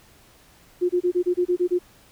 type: tone bursts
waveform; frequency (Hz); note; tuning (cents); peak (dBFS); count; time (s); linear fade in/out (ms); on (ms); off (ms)
sine; 356.7; F4; +37; -17; 9; 0.81-1.79; 20; 84; 28
effects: pink hiss -54 dBFS RMS until 2.11 s